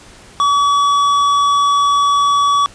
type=tone with tanh clipping; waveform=triangle; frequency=1139 Hz; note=C#6; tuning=47 cents sharp; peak=-12 dBFS; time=0.4-2.66 s; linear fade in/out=0 ms; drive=15 dB; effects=pink hiss -41 dBFS RMS until 2.74 s + resampled to 22050 Hz